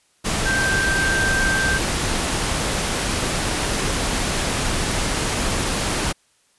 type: tone in noise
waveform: sine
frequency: 1568 Hz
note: G6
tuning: in tune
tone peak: -19 dBFS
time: 0.45-1.79 s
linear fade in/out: 20 ms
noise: pink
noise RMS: -22 dBFS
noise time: 0.24-6.13 s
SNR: 0 dB
effects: white hiss -61 dBFS RMS until 6.58 s + resampled to 24000 Hz